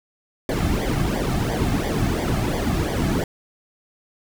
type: noise with flanger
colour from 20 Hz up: brown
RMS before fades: -22 dBFS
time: 0.49-3.24 s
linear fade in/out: 2 ms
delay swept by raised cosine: 0.73 to 2.13 ms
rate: 2.9 Hz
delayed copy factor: -0.8
effects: none